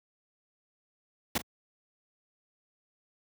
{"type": "noise with echo", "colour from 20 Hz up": "pink", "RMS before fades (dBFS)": -28, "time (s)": [1.35, 1.38], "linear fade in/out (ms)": 5, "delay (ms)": 38, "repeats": 1, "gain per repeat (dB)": -14, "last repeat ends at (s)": 1.418, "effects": ["high-pass 80 Hz 12 dB/octave"]}